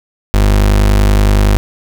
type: tone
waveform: 35% pulse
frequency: 50.6 Hz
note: G#1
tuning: 44 cents flat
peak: -5 dBFS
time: 0.34-1.57 s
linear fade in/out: 0 ms
effects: none